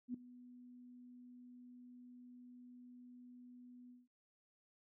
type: tone with ADSR envelope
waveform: sine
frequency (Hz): 246.9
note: B3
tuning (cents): 0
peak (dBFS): -37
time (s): 0.08-4.08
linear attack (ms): 62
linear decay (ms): 4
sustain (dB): -18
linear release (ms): 180
effects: noise-tail reverb RT60 0.3 s tail -19 dB re dry